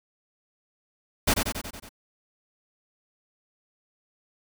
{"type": "noise with echo", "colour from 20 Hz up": "pink", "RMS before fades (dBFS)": -21, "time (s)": [1.27, 1.34], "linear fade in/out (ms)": 10, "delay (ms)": 92, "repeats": 6, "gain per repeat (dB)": -4, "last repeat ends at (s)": 1.892, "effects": []}